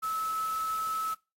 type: tone in noise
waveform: sine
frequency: 1300 Hz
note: E6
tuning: 24 cents flat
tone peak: -29 dBFS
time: 0.02-1.15 s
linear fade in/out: 20 ms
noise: white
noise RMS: -45 dBFS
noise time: 0.02-1.15 s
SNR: +13 dB
effects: noise-tail reverb RT60 0.3 s tail -24 dB re dry + AAC 48 kbps